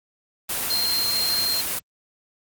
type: tone in noise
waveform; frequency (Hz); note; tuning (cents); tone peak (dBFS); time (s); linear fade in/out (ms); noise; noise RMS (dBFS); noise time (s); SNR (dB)
sine; 4186; C8; 0; -21; 0.7-1.61; 5; white; -26; 0.49-1.79; +2
effects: Opus 24 kbps